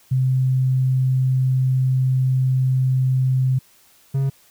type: tone pair in turn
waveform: sine / triangle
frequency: 130 / 136.1 Hz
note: C3 / C#3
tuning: -11 / -31 cents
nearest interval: minor second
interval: 80 cents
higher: second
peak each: -15 dBFS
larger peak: neither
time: 0.11-3.59 / 4.14-4.3 s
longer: first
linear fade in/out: 10 ms
effects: white hiss -54 dBFS RMS until 4.5 s